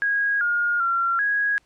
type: tone with pitch steps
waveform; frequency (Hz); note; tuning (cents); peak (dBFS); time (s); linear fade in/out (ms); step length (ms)
sine; 1644 / 1423 / 1370 / 1656; G#6 / F6 / F6 / G#6; -18 / +32 / -34 / -5; -19; 0.02-1.58; 0; 390
effects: pink hiss -63 dBFS RMS until 1.65 s + low-pass 8000 Hz 12 dB/octave